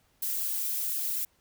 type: noise with flanger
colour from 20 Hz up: violet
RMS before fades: -31 dBFS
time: 0.22-1.25 s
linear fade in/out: 5 ms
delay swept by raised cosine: 1.9 to 5.6 ms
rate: 2.1 Hz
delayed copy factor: +0.65
effects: pink hiss -68 dBFS RMS until 1.4 s